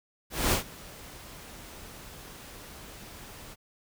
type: noise with ADSR envelope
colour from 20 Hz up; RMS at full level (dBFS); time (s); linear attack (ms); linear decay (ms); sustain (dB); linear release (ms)
pink; -24; 0.3-3.56; 220; 110; -22; 36
effects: none